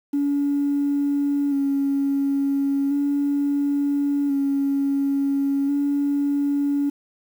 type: tone with vibrato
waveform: triangle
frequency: 281.2 Hz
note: C#4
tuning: 25 cents sharp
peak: -15 dBFS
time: 0.13-6.9 s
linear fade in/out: 10 ms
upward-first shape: square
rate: 0.36 Hz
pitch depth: 21 cents each way
effects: tanh soft clip ceiling -16 dBFS + 8-bit